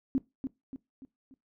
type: tone with echo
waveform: sine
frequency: 266.4 Hz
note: C4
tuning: 31 cents sharp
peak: -23 dBFS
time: 0.15-0.18 s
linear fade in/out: 0 ms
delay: 290 ms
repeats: 4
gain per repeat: -7 dB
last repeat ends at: 1.34 s
effects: noise-tail reverb RT60 0.2 s tail -19 dB re dry